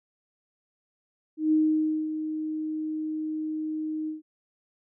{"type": "tone with ADSR envelope", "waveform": "sine", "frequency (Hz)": 311.1, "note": "D#4", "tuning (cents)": 0, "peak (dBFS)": -18, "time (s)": [1.37, 4.22], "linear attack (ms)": 150, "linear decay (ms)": 560, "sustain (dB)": -10, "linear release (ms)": 140, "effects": []}